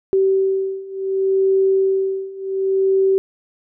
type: beating tone pair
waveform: sine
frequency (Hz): 384.7 / 385.38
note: G4 / G4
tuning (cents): -33 / -29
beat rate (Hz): 0.68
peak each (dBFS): -19 / -17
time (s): 0.13-3.18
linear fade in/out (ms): 0
effects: none